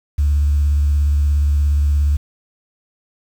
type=tone with vibrato; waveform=sine; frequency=72.7 Hz; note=D2; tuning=17 cents flat; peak=-11 dBFS; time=0.18-2.17 s; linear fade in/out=10 ms; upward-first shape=triangle; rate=17 Hz; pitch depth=46 cents each way; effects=tanh soft clip ceiling -8 dBFS + 7-bit